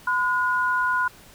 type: tone pair together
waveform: sine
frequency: 1013.3 / 1443 Hz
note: B5 / F#6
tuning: +44 / -44 cents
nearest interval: tritone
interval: 612 cents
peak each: -23 / -22 dBFS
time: 0.07-1.08 s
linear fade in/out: 5 ms
effects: pink hiss -49 dBFS RMS until 1.34 s